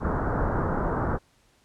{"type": "low-pass noise", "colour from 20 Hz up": "pink", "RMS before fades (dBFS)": -26, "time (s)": [0, 1.19], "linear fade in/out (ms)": 50, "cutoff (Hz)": 1500, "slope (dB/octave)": 48, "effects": ["pink hiss -63 dBFS RMS until 1.64 s", "low-pass 10000 Hz 12 dB/octave"]}